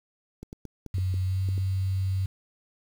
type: clicks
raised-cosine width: 3 ms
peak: -26 dBFS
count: 8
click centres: 0.43 / 0.529 / 0.653 / 0.863 / 0.983 / 1.141 / 1.488 / 1.579 s
type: tone with pitch glide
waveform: sine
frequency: 93 to 95.17 Hz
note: F#2 to F#2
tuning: +9 to +49 cents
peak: -24 dBFS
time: 0.94-2.26 s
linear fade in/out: 5 ms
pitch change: +40 cents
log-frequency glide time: 1.25-1.42 s
effects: 8-bit